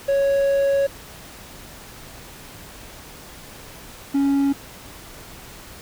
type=tone pair in turn; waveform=triangle; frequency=554.4 / 278.1 Hz; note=C#5 / C#4; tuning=0 / +6 cents; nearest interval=octave; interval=1194 cents; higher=first; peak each=-14 dBFS; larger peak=neither; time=0.08-0.87 / 4.14-4.53 s; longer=first; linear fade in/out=10 ms; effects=pink hiss -41 dBFS RMS until 5.81 s